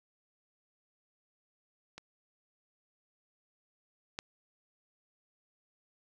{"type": "clicks", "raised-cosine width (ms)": 0.2, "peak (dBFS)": [-28, -19], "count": 2, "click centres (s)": [1.98, 4.189], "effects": []}